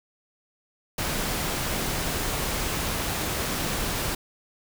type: noise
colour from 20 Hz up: pink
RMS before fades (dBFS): -28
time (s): 0.98-4.15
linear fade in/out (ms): 5
effects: none